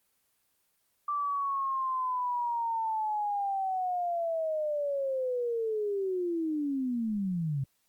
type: linear sweep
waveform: sine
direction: down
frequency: 1174.7 to 130.81 Hz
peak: -28 dBFS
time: 1.08-7.64 s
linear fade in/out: 5 ms
effects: white hiss -73 dBFS RMS until 7.88 s + Opus 24 kbps